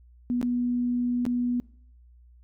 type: tone with dropouts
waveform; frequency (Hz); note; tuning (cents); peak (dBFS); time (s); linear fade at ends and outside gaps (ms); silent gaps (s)
sine; 244.2; B3; -19; -23; 0.3-1.6; 0; 0.414-0.428 / 1.253-1.264
effects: noise-tail reverb RT60 0.6 s tail -24 dB re dry + added 60 Hz sine -51 dBFS peak until 2.43 s

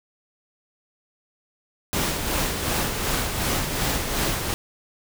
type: noise with tremolo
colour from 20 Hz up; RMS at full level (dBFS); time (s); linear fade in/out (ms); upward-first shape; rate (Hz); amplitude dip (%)
pink; -23; 1.93-4.54; 0; sine; 2.7; 45
effects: none

